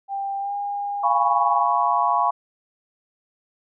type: tone with pitch glide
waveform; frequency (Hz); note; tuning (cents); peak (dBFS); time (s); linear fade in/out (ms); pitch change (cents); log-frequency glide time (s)
sine; 791 to 810.9; G5 to G#5; +15 to -42; -24; 0.08-1.66; 50; +43; 0.39-0.54
type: chord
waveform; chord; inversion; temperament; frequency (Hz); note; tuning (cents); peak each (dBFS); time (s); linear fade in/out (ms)
sine; C# dominant seventh; first; equal; 698.5 / 830.6 / 987.8 / 1108.7; E#5 / G#5 / B5 / C#6; 0 / 0 / 0 / 0; -24 / -23 / -22 / -22; 1.03-2.31; 10
effects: none